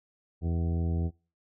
harmonic tone with a mistuned harmonic, 83.7 Hz, E2, 27 cents sharp, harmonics 1 / 2 / 3 / 4 / 5 / 6 / 8 / 9, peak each -27 / -33 / -40 / -41 / -44 / -49 / -51 / -51 dBFS, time 0.41-1.11 s, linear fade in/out 50 ms, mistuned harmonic 8, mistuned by -73 cents, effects noise-tail reverb RT60 0.4 s tail -26 dB re dry

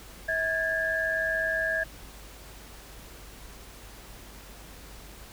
sine tone cluster, 645 / 1641 / 1741 Hz, E5 / G#6 / A6, -38 / -21 / -19 cents, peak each -31 / -27 / -33 dBFS, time 0.28-1.84 s, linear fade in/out 10 ms, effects added 50 Hz sine -48 dBFS peak until 5.32 s + pink hiss -48 dBFS RMS until 5.32 s

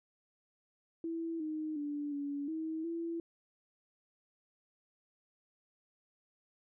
sine tone with pitch steps, 330.1 / 310.2 / 291.7 / 284.9 / 319.1 / 334.5 Hz, E4 / D#4 / D4 / C#4 / D#4 / E4, +2 / -5 / -12 / +48 / +44 / +25 cents, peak -35 dBFS, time 1.04-3.2 s, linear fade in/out 2 ms, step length 360 ms, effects none

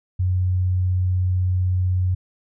sine tone, 91.6 Hz, F#2, 17 cents flat, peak -17 dBFS, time 0.19-2.15 s, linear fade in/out 10 ms, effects none

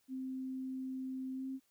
sine tone with pitch glide, 261.1 to 265.2 Hz, C4 to C4, -3 to +23 cents, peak -38 dBFS, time 0.08-1.6 s, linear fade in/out 50 ms, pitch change +26 cents, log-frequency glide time 1.33-1.48 s, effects white hiss -75 dBFS RMS until 1.7 s

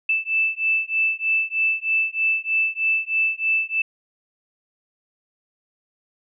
sine beating tone pair, 2638 / 2641.2 Hz, E7 / E7, +1 / +3 cents, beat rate 3.2 Hz, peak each -22 / -22 dBFS, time 0.09-3.82 s, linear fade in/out 5 ms, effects none

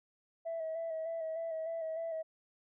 sine tone with vibrato, 651 Hz, E5, 22 cents flat, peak -34 dBFS, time 0.45-2.23 s, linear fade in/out 20 ms, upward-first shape square, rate 3.3 Hz, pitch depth 28 cents each way, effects tanh soft clip ceiling -32 dBFS

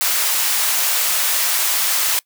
white high-pass noise, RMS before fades -18 dBFS, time 0.01-2.19 s, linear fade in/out 0 ms, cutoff 750 Hz, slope 12 dB/octave, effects noise-tail reverb RT60 0.1 s tail -23 dB re dry

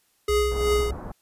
square tone with tremolo, 416.4 Hz, G#4, 5 cents sharp, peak -19 dBFS, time 0.28-0.91 s, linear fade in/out 5 ms, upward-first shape triangle, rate 2.8 Hz, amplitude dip 70%
sine tone with vibrato, 61.74 Hz, B1, in tune, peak -26 dBFS, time 0.29-0.94 s, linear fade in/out 5 ms, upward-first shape sine, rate 12 Hz, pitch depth 140 cents each way
pink low-pass noise, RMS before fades -36 dBFS, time 0.51-1.12 s, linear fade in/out 5 ms, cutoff 1200 Hz, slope 24 dB/octave
effects white hiss -66 dBFS RMS until 1.21 s + resampled to 32000 Hz

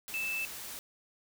sine tone in noise, 2637 Hz, E7, in tune, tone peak -32 dBFS, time 0.14-0.45 s, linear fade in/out 0 ms, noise white, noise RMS -43 dBFS, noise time 0.08-0.79 s, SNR +8 dB, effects none

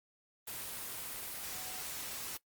sine tone in noise, 745 Hz, F#5, 12 cents sharp, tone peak -53 dBFS, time 1.52-1.82 s, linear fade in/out 5 ms, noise white, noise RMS -42 dBFS, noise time 0.47-2.37 s, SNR -14 dB, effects noise-tail reverb RT60 0.1 s tail -18 dB re dry + Opus 24 kbps

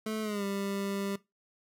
25% pulse tone with pitch glide, 217.6 to 198.39 Hz, A3 to G3, -19 to +21 cents, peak -28 dBFS, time 0.06-1.16 s, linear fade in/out 5 ms, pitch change -160 cents, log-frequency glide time 0.22-0.44 s, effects noise-tail reverb RT60 0.2 s tail -19 dB re dry

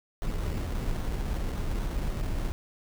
brown noise with sample-and-hold, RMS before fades -30 dBFS, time 0.22-2.52 s, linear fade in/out 0 ms, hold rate 2450 Hz, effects none

